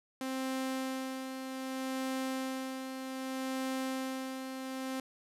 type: tone with tremolo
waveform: sawtooth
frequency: 262.7 Hz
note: C4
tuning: 7 cents sharp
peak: -29 dBFS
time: 0.21-5 s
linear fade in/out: 2 ms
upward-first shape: sine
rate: 0.64 Hz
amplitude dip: 50%
effects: resampled to 32000 Hz + 10-bit